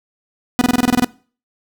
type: tone bursts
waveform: 45% pulse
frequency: 246.9 Hz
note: B3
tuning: in tune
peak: -10 dBFS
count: 10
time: 0.59-1.045 s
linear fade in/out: 0 ms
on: 23 ms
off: 25 ms
effects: noise-tail reverb RT60 0.4 s tail -22 dB re dry